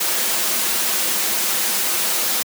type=noise with comb filter; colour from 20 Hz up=white; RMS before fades=-20 dBFS; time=0-2.43 s; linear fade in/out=10 ms; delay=6.9 ms; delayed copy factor=-0.55; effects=high-pass 200 Hz 12 dB/octave